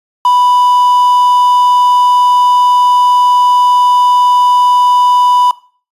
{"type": "tone with quantisation", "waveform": "triangle", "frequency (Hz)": 987.8, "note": "B5", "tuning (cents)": 0, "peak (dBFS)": -4, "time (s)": [0.25, 5.51], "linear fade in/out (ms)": 2, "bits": 5, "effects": ["noise-tail reverb RT60 0.4 s tail -18 dB re dry", "resampled to 32000 Hz"]}